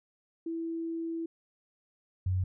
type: tone pair in turn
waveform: sine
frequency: 330 / 92.6 Hz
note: E4 / F#2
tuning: +2 / +2 cents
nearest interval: octave + minor seventh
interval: 2200 cents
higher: first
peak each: -32 / -26 dBFS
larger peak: second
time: 0.46-1.26 / 2.26-2.44 s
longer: first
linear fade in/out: 5 ms
effects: none